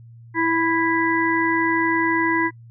harmonic tone, 329.6 Hz, E4, in tune, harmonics 1 / 3 / 5 / 6, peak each -21 / -23 / -26 / -23 dBFS, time 0.34-2.51 s, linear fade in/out 50 ms, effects noise-tail reverb RT60 0.1 s tail -25 dB re dry + added 116 Hz sine -41 dBFS peak until 2.7 s

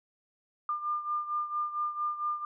sine beating tone pair, 1200 / 1204.4 Hz, D6 / D6, +37 / +43 cents, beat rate 4.4 Hz, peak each -31 / -36 dBFS, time 0.69-2.45 s, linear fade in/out 2 ms, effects none

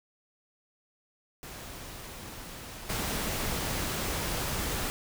pink noise with level steps, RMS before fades -43 / -32 dBFS, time 1.43-4.9 s, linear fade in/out 0 ms, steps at 2.89 s, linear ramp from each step 10 ms, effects none

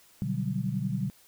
sine chord, G major seventh, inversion first, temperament equal, 123.47 / 146.83 / 185 / 196 Hz, B2 / D3 / F#3 / G3, 0 / 0 / 0 / 0 cents, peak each -33 dBFS, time 0.22-1.1 s, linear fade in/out 0 ms, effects white hiss -59 dBFS RMS until 1.27 s

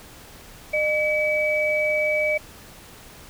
sine tone pair together, 608.7 / 2287 Hz, D#5 / D7, -38 / -47 cents, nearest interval octave + major seventh, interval 2291 cents, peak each -22 dBFS, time 0.73-2.38 s, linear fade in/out 10 ms, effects pink hiss -45 dBFS RMS until 3.29 s

